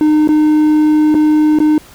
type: tone with dropouts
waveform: triangle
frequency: 305.3 Hz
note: D#4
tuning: 33 cents flat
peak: -5 dBFS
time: 0.01-1.78 s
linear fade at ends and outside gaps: 1 ms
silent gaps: 0.275-0.289 / 1.144-1.15 / 1.588-1.602 s
effects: pink hiss -40 dBFS RMS until 1.94 s